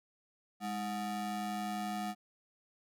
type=ring-modulated tone; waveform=square; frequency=261.4 Hz; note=C4; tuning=1 cent flat; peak=-33 dBFS; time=0.6-2.15 s; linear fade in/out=50 ms; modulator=467 Hz; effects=none